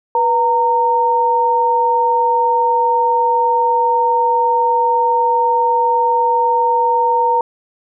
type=tone pair together; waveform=sine; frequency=488.4 / 922 Hz; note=B4 / A#5; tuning=-19 / -19 cents; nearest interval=major seventh; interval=1100 cents; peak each=-18 / -12 dBFS; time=0.15-7.41 s; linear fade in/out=2 ms; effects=none